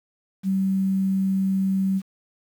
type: tone with quantisation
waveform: sine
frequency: 192 Hz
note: G3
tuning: 36 cents flat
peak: -19 dBFS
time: 0.43-2.02 s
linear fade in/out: 50 ms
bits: 8
effects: none